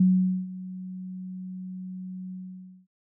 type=tone with ADSR envelope; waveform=sine; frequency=185 Hz; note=F#3; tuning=in tune; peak=-15 dBFS; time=0-2.87 s; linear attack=6 ms; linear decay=460 ms; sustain=-19 dB; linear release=550 ms; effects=none

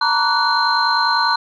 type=tone cluster; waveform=sine; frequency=909 / 959 / 1144 / 1479 / 4137 Hz; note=A#5 / A#5 / D6 / F#6 / C8; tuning=-44 / +49 / -46 / -1 / -20 cents; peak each=-20 dBFS; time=0.01-1.36 s; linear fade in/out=5 ms; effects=tanh soft clip ceiling -4 dBFS

